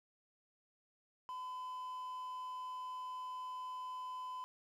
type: tone with quantisation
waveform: triangle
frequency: 1012 Hz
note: B5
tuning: 42 cents sharp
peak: -40 dBFS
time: 1.29-4.44 s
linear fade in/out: 0 ms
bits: 11
effects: none